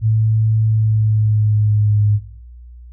sine tone with pitch glide, 110 to 104.43 Hz, A2 to G#2, 0 to +10 cents, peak -11 dBFS, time 0.01-2.2 s, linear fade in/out 50 ms, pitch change -90 cents, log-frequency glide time 0.66-2.01 s, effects noise-tail reverb RT60 0.7 s tail -23 dB re dry + added 60 Hz sine -35 dBFS peak until 2.92 s

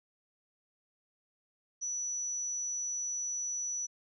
sine tone, 5920 Hz, F#8, in tune, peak -33 dBFS, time 1.81-3.87 s, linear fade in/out 20 ms, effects none

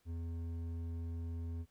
sine tone with hard clipping, 83.7 Hz, E2, 27 cents sharp, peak -40 dBFS, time 0.05-1.66 s, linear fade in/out 50 ms, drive 8 dB, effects pink hiss -75 dBFS RMS until 1.7 s

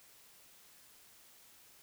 silence, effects white hiss -61 dBFS RMS until 1.82 s

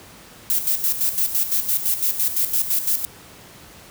violet noise with tremolo, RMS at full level -19 dBFS, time 0.5-3.05 s, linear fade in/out 0 ms, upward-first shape square, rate 5.9 Hz, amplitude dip 65%, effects pink hiss -44 dBFS RMS until 3.9 s + high-pass 60 Hz 12 dB/octave

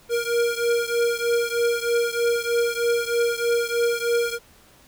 square beating tone pair, 470 / 473.2 Hz, A#4 / A#4, +14 / +26 cents, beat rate 3.2 Hz, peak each -23 / -25 dBFS, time 0.09-4.39 s, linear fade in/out 50 ms, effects pink hiss -53 dBFS RMS until 4.87 s

